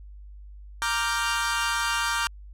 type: chord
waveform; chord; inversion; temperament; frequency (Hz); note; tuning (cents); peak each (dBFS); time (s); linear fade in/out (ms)
sawtooth; G minor seventh; first; equal; 932.3 / 1174.7 / 1396.9 / 1568; Bb5 / D6 / F6 / G6; 0 / 0 / 0 / 0; -26; 0.82-2.27; 0
effects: added 50 Hz sine -41 dBFS peak until 2.53 s + low-pass 11000 Hz 12 dB/octave